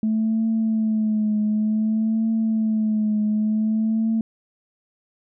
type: tone with vibrato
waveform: sine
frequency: 217.7 Hz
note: A3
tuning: 18 cents flat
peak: -17 dBFS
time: 0.03-4.21 s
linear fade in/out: 2 ms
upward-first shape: triangle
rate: 0.55 Hz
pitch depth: 51 cents each way
effects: tanh soft clip ceiling -14 dBFS